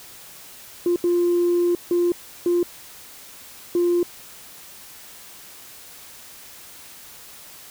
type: tone bursts at uneven times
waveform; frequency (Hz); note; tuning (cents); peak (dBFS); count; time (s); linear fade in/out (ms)
sine; 349.2; F4; 0; -15; 5; 0.86-0.96 / 1.04-1.75 / 1.91-2.12 / 2.46-2.63 / 3.75-4.03; 2
effects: tanh soft clip ceiling -13 dBFS + white hiss -43 dBFS RMS until 7.7 s